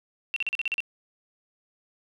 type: tone bursts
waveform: sine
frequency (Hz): 2714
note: E7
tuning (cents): +50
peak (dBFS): -24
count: 8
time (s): 0.34-0.804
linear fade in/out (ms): 0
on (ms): 23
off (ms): 40
effects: none